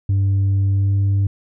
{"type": "tone with pitch glide", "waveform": "sine", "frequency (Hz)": [98, 98.97], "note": ["G2", "G2"], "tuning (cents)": [0, 17], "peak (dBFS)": -11, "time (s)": [0.09, 1.27], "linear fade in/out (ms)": 5, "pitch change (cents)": 17, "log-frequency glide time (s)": [0.71, 0.93], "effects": ["tanh soft clip ceiling -13 dBFS"]}